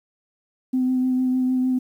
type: tone with vibrato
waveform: sine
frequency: 255.8 Hz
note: C4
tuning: 39 cents flat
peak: -17 dBFS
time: 0.73-1.79 s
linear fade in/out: 10 ms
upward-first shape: triangle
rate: 6.6 Hz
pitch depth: 18 cents each way
effects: tanh soft clip ceiling -13 dBFS + 9-bit